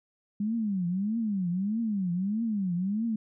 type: tone with vibrato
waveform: sine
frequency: 200.1 Hz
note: G3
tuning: 36 cents sharp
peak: -26 dBFS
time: 0.4-3.16 s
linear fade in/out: 5 ms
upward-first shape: triangle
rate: 1.6 Hz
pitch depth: 280 cents each way
effects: none